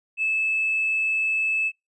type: tone with tanh clipping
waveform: triangle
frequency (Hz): 2613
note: E7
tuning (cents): -16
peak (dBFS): -20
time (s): 0.17-1.72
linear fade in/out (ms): 50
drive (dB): 1
effects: noise-tail reverb RT60 0.2 s tail -20 dB re dry + resampled to 24000 Hz